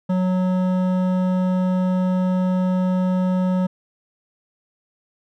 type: tone with hard clipping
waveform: sine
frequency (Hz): 184.1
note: F#3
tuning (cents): -8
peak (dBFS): -19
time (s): 0.09-3.67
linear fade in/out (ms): 10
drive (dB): 12
effects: none